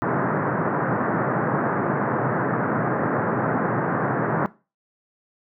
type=band-pass noise; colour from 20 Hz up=pink; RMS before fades=-23 dBFS; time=0.02-4.46 s; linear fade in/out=0 ms; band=120 to 1700 Hz; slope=48 dB/octave; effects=noise-tail reverb RT60 0.3 s tail -19 dB re dry